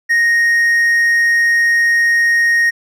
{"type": "tone", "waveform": "triangle", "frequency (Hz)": 1865, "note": "A#6", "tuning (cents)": 0, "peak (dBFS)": -8, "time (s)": [0.09, 2.71], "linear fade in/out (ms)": 20, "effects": []}